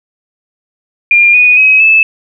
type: tone with pitch steps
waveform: sine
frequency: 2403 / 2472 / 2543 / 2616 Hz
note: D7 / D#7 / D#7 / E7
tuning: +39 / -12 / +37 / -14 cents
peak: -3 dBFS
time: 1.11-2.03 s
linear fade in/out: 2 ms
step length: 230 ms
effects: none